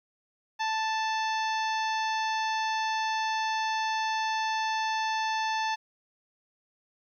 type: harmonic tone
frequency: 880 Hz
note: A5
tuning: in tune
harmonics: 1 / 2 / 3 / 4 / 5 / 6 / 7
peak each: -28 / -34 / -38 / -40 / -42 / -44 / -45 dBFS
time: 0.59-5.76 s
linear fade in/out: 20 ms
effects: 11-bit

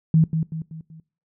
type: tone with echo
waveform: sine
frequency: 160 Hz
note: D#3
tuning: 49 cents sharp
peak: -12 dBFS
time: 0.14-0.24 s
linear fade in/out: 2 ms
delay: 190 ms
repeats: 4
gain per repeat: -7 dB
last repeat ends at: 1 s
effects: noise-tail reverb RT60 0.4 s tail -22 dB re dry

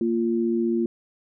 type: tone pair together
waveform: sine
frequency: 231.3 / 346.5 Hz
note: A#3 / F4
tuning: -13 / -14 cents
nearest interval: perfect fifth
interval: 699 cents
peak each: -23 dBFS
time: 0.01-0.86 s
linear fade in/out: 2 ms
effects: none

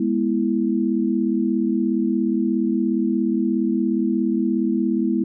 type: chord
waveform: sine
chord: E major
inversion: first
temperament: equal with one note detuned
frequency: 207.7 / 244.7 / 329.6 Hz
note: G#3 / B3 / E4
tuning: 0 / -16 / 0 cents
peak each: -22 dBFS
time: 0-5.24 s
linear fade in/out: 5 ms
effects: none

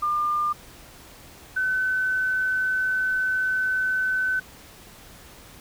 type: tone pair in turn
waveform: sine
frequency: 1200 / 1516.3 Hz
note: D6 / F#6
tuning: +37 / +42 cents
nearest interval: major third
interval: 405 cents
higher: second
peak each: -21 dBFS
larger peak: neither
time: 0.02-0.53 / 1.56-4.4 s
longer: second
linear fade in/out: 10 ms
effects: pink hiss -47 dBFS RMS until 5.6 s

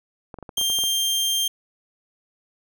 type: clicks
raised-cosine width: 1 ms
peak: -23 dBFS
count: 9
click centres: 0.342 / 0.387 / 0.427 / 0.492 / 0.581 / 0.613 / 0.7 / 0.788 / 0.838 s
type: tone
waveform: sawtooth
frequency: 3180 Hz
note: G7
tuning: 24 cents sharp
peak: -17 dBFS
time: 0.57-1.48 s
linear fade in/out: 5 ms
effects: none

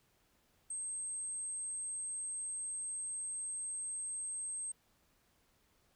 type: tone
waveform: sine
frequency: 8372 Hz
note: C9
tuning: in tune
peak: -38 dBFS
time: 0.7-4.72 s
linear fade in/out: 5 ms
effects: pink hiss -73 dBFS RMS until 5.95 s

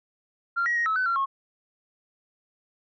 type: tone with pitch steps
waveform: sine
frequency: 1385 / 1903 / 1878 / 1298 / 1510 / 1370 / 1089 Hz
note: F6 / A#6 / A#6 / E6 / F#6 / F6 / C#6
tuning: -15 / +35 / +12 / -27 / +35 / -34 / -31 cents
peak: -21 dBFS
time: 0.56-1.26 s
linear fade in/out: 20 ms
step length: 100 ms
effects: tanh soft clip ceiling -18 dBFS

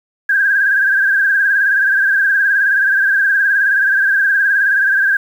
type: tone with vibrato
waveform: sine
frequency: 1600 Hz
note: G6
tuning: 35 cents sharp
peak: -10 dBFS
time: 0.29-5.17 s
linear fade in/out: 5 ms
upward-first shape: sine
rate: 19 Hz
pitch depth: 67 cents each way
effects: 7-bit

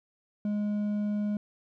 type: tone with hard clipping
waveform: triangle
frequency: 207.7 Hz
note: G#3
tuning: in tune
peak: -28 dBFS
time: 0.45-1.37 s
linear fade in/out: 2 ms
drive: 7 dB
effects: none

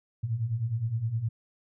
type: beating tone pair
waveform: sine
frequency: 107.2 / 116.9 Hz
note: A2 / A#2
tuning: -45 / +5 cents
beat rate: 9.7 Hz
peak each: -33 / -28 dBFS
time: 0.23-1.29 s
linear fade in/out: 10 ms
effects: none

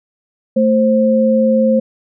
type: tone pair together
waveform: sine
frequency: 221.9 / 527 Hz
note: A3 / C5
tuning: +15 / +12 cents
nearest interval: octave + minor third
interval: 1497 cents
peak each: -12 dBFS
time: 0.56-1.8 s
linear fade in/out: 10 ms
effects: none

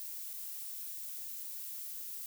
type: noise with dropouts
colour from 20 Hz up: violet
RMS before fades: -43 dBFS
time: 0-2.26 s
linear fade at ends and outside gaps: 0 ms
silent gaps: 0.331-0.336 s
effects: none

